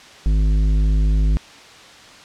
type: tone with tanh clipping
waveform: sine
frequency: 51.91 Hz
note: G#1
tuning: in tune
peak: -15 dBFS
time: 0.26-1.37 s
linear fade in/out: 0 ms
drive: 11 dB
effects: white hiss -42 dBFS RMS until 2.24 s + low-pass 5000 Hz 12 dB/octave